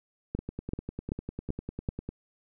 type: two click trains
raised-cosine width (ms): 3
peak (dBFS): -22 / -17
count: 18 / 5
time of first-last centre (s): 0.39-2.09 / 0.35-1.888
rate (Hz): 10 / 2.6
effects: none